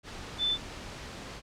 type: tone in noise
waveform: sine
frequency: 3520 Hz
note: A7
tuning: in tune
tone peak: -25 dBFS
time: 0.38-0.58 s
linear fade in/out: 50 ms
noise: pink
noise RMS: -42 dBFS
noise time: 0.03-1.42 s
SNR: +14 dB
effects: low-pass 6000 Hz 12 dB/octave